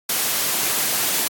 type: noise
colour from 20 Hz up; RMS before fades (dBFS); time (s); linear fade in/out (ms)
white; -21; 0.09-1.28; 5
effects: high-pass 150 Hz 12 dB/octave + AAC 64 kbps